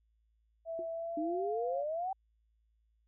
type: tone with pitch glide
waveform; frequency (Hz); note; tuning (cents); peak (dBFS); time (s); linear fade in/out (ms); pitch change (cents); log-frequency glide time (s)
sine; 659.3 to 698.1; E5 to F5; 0 to -1; -36; 0.65-1.85; 50; +99; 0.91-1.49
type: tone with exponential decay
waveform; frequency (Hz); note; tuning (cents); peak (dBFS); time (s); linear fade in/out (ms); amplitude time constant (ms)
sine; 353.4; F4; +21; -37; 0.79-0.89; 1; 20
type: exponential sweep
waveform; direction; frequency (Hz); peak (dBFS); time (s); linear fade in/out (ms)
sine; up; 300 to 785; -33; 1.17-2.13; 5
effects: added 55 Hz sine -70 dBFS peak until 3.07 s